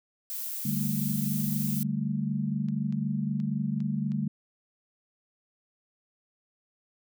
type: noise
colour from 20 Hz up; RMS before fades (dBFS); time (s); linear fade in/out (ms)
violet; -35; 0.3-1.83; 0
type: chord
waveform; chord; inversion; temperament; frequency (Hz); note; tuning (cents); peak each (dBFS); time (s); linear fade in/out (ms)
sine; D suspended fourth; none; equal; 146.83 / 196 / 220; D3 / G3 / A3; 0 / 0 / 0; -31; 0.65-4.28; 5
type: clicks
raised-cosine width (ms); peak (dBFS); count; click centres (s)
0.2; -35; 6; 1.401 / 2.686 / 2.925 / 3.401 / 3.804 / 4.119
effects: none